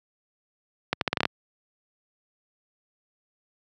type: accelerating click train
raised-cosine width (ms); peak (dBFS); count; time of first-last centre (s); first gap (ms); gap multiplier
0.3; -6; 8; 0.93-1.254; 82; 0.8
effects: high-pass 100 Hz 12 dB/octave

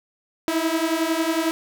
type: beating tone pair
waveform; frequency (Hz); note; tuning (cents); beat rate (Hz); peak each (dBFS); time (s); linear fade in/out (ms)
sawtooth; 318.9 / 329.9; D#4 / E4; +43 / +1; 11; -20 / -19; 0.48-1.51; 0
effects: none

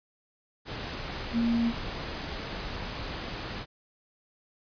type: tone in noise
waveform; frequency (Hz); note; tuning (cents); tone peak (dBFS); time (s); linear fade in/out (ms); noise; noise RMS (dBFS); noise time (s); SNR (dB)
sine; 233.1; A#3; 0; -23; 1.32-1.73; 50; pink; -36; 0.65-3.66; +10
effects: resampled to 11025 Hz

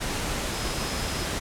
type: tone in noise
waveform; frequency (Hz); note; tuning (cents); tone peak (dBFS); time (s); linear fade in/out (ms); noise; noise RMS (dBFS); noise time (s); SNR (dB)
sine; 5100; D#8; +42; -40; 0.53-1.26; 20; pink; -29; 0-1.4; -14
effects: low-pass 10000 Hz 12 dB/octave

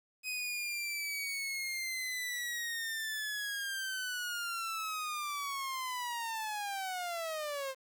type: linear sweep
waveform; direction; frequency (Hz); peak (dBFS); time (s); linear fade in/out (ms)
sawtooth; down; 2520 to 521; -32; 0.23-7.75; 50
effects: 10-bit

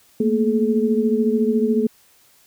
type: tone cluster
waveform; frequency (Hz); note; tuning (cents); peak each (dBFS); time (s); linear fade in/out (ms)
sine; 221.5 / 235.4 / 427.3; A3 / A#3 / G#4; +12 / +17 / +49; -20; 0.2-1.87; 5
effects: white hiss -55 dBFS RMS until 2.46 s

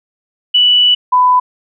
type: tone pair in turn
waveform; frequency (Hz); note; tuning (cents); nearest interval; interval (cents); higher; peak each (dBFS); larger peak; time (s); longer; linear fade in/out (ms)
sine; 2960 / 999.3; F#7 / B5; 0 / +20; octave + perfect fifth; 1880; first; -6; neither; 0.54-0.95 / 1.12-1.4; first; 10
effects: none

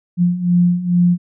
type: beating tone pair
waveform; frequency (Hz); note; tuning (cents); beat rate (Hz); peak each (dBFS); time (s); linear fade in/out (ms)
sine; 174.61 / 176.91; F3 / F3; 0 / +23; 2.3; -17 / -13; 0.17-1.18; 50
effects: none

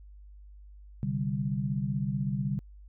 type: chord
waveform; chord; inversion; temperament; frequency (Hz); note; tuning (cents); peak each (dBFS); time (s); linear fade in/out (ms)
sine; C suspended second; none; equal; 130.81 / 146.83 / 196; C3 / D3 / G3; 0 / 0 / 0; -32; 1.03-2.59; 0
effects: added 50 Hz sine -47 dBFS peak until 2.88 s

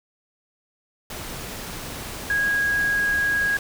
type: tone in noise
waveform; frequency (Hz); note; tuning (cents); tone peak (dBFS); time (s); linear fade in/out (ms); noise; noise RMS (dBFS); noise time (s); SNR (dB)
sine; 1647; G#6; -15; -19; 2.3-3.57; 2; pink; -34; 1.1-3.59; +12
effects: none

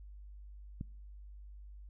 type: click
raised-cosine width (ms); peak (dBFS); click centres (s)
5; -27; 0.811
effects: noise-tail reverb RT60 0.6 s tail -25 dB re dry + added 50 Hz sine -48 dBFS peak until 1.89 s

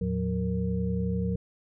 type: tone cluster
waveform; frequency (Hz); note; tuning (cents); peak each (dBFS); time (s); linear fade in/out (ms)
sine; 80.9 / 112.1 / 181.5 / 464.2; E2 / A2 / F#3 / A#4; -32 / +33 / -33 / -7; -32 / -33 / -28 / -35; 0.01-1.36; 5
effects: none

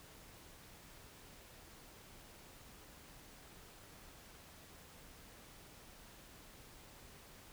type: silence
effects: pink hiss -58 dBFS RMS until 7.52 s

